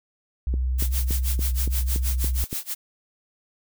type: tone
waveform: sine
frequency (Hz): 63.4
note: B1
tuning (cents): +46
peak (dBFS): -21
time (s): 0.47-2.44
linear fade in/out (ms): 0
type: click train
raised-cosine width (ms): 3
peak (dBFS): -18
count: 8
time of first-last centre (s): 0.54-2.529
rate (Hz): 3.52
type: noise with tremolo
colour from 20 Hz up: blue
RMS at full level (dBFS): -28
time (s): 0.78-2.75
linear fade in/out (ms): 20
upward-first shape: sine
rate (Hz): 6.3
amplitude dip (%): 95
effects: none